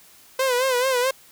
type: tone with vibrato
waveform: sawtooth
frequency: 510 Hz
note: C5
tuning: 44 cents flat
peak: -15 dBFS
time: 0.39-1.11 s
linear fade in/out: 5 ms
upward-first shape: sine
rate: 4.6 Hz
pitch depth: 85 cents each way
effects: white hiss -51 dBFS RMS until 1.31 s